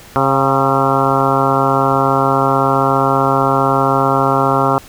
harmonic tone with a mistuned harmonic, 135.3 Hz, C#3, 42 cents flat, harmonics 1 / 2 / 3 / 4 / 5 / 6 / 7 / 8 / 9 / 10, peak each -20 / -20 / -20 / -20 / -20 / -20 / -20 / -20 / -20 / -20 dBFS, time 0.16-4.78 s, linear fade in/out 0 ms, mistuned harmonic 5, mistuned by +48 cents, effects pink hiss -39 dBFS RMS until 4.88 s

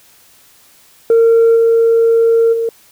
sine tone with level steps, 458.3 Hz, A#4, 29 cents flat, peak -4 / -6 / -13 dBFS, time 1.1-2.69 s, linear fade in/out 2 ms, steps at 1.55 / 2.52 s, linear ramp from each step 20 ms, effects tanh soft clip ceiling -4 dBFS + white hiss -47 dBFS RMS until 2.91 s

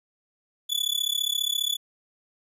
40% pulse tone with amplitude modulation, 3449 Hz, A7, 35 cents flat, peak -19 dBFS, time 0.69-1.77 s, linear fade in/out 20 ms, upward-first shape sine, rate 34.8 Hz, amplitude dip 95%, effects none

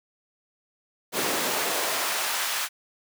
pink noise with high-pass filter sweep, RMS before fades -27 dBFS, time 1.12-2.69 s, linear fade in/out 50 ms, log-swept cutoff 270 to 1400 Hz, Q 0.93, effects none

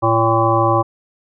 harmonic tone, 113.5 Hz, A#2, 46 cents flat, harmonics 1 / 3 / 5 / 7 / 9 / 10, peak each -19 / -19 / -19 / -19 / -19 / -19 dBFS, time 0.02-0.83 s, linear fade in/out 20 ms, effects none

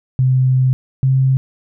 sine tone pair in turn, 129.5 / 132.45 Hz, C3 / C3, -17 / +22 cents, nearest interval unison, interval 39 cents, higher second, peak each -10 dBFS, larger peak neither, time 0.19-0.73 / 1.03-1.37 s, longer first, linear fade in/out 0 ms, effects none

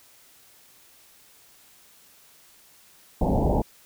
pink low-pass noise, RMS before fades -22 dBFS, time 3.21-3.62 s, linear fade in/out 5 ms, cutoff 920 Hz, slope 96 dB/octave, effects white hiss -55 dBFS RMS until 3.85 s

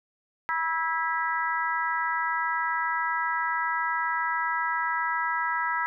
harmonic tone with a mistuned harmonic, 327.4 Hz, E4, 12 cents flat, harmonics 3 / 4 / 5 / 6, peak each -29 / -30 / -31 / -32 dBFS, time 0.49-5.86 s, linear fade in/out 0 ms, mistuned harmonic 3, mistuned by -25 cents, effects none

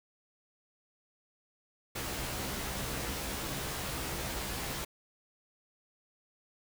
pink noise with comb filter, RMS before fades -37 dBFS, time 1.95-4.85 s, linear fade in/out 10 ms, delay 15 ms, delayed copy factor +0.7, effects none

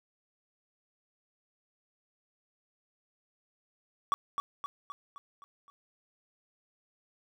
triangle tone with echo, 1136 Hz, C#6, 42 cents sharp, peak -22 dBFS, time 4.12-4.14 s, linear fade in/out 0 ms, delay 260 ms, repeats 6, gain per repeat -5 dB, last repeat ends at 5.7 s, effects none

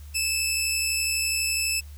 15% pulse tone pair together, 2565 / 2637 Hz, E7 / E7, -48 / 0 cents, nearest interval unison, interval 48 cents, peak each -24 / -17 dBFS, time 0.14-1.81 s, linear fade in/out 20 ms, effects added 73 Hz sine -39 dBFS peak until 1.97 s + white hiss -55 dBFS RMS until 1.97 s

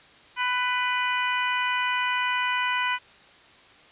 harmonic tone with a mistuned harmonic, 497.6 Hz, B4, 13 cents sharp, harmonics 2 / 3 / 4 / 5 / 6, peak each -27 / -29 / -30 / -31 / -32 dBFS, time 0.36-2.99 s, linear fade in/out 50 ms, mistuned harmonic 5, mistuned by -23 cents, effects white hiss -52 dBFS RMS until 3.91 s + resampled to 8000 Hz

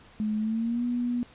sine tone with pitch glide, 213.8 to 242.8 Hz, A3 to B3, -49 to -29 cents, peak -25 dBFS, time 0.2-1.23 s, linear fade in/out 0 ms, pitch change +220 cents, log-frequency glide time 0.38-0.84 s, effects pink hiss -54 dBFS RMS until 1.34 s + resampled to 8000 Hz

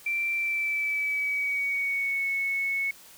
sine tone with pitch glide, 2349 to 2204 Hz, D7 to C#7, 0 to -11 cents, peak -25 dBFS, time 0.06-2.91 s, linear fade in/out 5 ms, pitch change -111 cents, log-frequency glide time 0.35-2.27 s, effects white hiss -51 dBFS RMS until 3.17 s

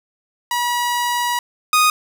sawtooth tone pair in turn, 966 / 1241.7 Hz, B5 / D#6, -39 / -4 cents, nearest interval major third, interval 435 cents, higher second, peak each -14 / -8 dBFS, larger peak second, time 0.51-1.39 / 1.73-1.9 s, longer first, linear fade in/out 2 ms, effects none

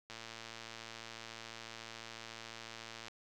click train, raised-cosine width 0.2 ms, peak -29 dBFS, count 341, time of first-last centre 0.1-3.082 s, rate 114 Hz, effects none

